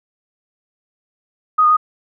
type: tone with pitch steps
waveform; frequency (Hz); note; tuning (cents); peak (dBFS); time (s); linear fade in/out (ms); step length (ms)
sine; 1250 / 1226 / 1245; D#6 / D#6 / D#6; +8 / -26 / +1; -9; 1.58-1.769; 10; 63
effects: none